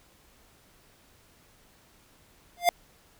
square tone with exponential growth, 700 Hz, F5, 4 cents sharp, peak -15 dBFS, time 2.57-2.69 s, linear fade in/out 1 ms, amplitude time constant 24 ms, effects pink hiss -60 dBFS RMS until 3.19 s

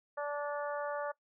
harmonic tone, 290.7 Hz, D4, 18 cents flat, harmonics 2 / 3 / 4 / 5 / 6, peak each -36 / -42 / -42 / -45 / -48 dBFS, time 0.17-1.12 s, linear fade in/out 10 ms, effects noise-tail reverb RT60 0.1 s tail -20 dB re dry

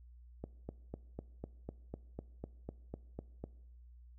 click train, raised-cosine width 2 ms, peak -28 dBFS, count 13, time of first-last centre 0.44-3.44 s, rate 4 Hz, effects noise-tail reverb RT60 0.9 s tail -21 dB re dry + added 60 Hz sine -54 dBFS peak until 4.18 s

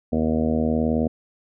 harmonic tone, 79.1 Hz, D#2, 29 cents sharp, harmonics 1 / 2 / 3 / 4 / 5 / 6 / 7 / 8 / 9, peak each -28 / -30 / -21 / -31 / -34 / -28 / -31 / -31 / -36 dBFS, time 0.12-1.08 s, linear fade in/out 10 ms, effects none

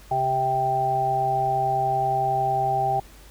harmonic tone with a mistuned harmonic, 130.81 Hz, C3, in tune, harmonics 1 / 3 / 5 / 6, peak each -31 / -32 / -29 / -21 dBFS, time 0.11-3 s, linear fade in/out 5 ms, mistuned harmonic 1, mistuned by +56 cents, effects added 50 Hz sine -47 dBFS peak until 3.3 s + pink hiss -50 dBFS RMS until 3.3 s

